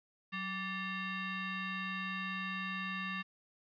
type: tone with frequency modulation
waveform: sine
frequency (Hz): 789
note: G5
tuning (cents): +11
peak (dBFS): -36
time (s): 0.32-3.23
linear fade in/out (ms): 20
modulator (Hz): 976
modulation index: 2.5
effects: resampled to 11025 Hz + 11-bit